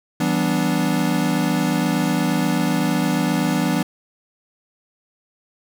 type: chord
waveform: square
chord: E minor seventh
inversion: none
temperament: equal with one note detuned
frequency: 164.81 / 193.08 / 246.9 / 293.7 Hz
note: E3 / G3 / B3 / D4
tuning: 0 / -26 / 0 / 0 cents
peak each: -24 dBFS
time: 0.2-3.83 s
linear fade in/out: 5 ms
effects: none